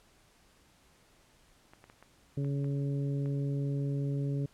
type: clicks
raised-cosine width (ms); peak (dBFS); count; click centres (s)
0.5; -37; 7; 1.735 / 1.841 / 1.899 / 2.026 / 2.446 / 2.644 / 3.259
type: harmonic tone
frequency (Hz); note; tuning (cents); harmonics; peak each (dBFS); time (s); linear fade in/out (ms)
140.4; C#3; +22; 1 / 2 / 3 / 4; -30 / -38 / -42 / -49; 2.37-4.46; 5
effects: pink hiss -64 dBFS RMS until 4.53 s + low-pass 11000 Hz 12 dB/octave